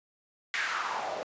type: noise with band-pass filter sweep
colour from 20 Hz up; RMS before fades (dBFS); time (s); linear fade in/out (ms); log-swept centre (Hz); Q
white; -33; 0.54-1.23; 0; 2000 to 540; 3.5
effects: resampled to 16000 Hz